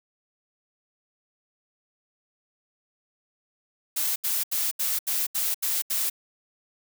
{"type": "noise bursts", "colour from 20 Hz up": "blue", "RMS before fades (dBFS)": -26, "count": 8, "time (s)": [3.96, 6.099], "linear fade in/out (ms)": 10, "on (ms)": 200, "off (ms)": 77, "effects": []}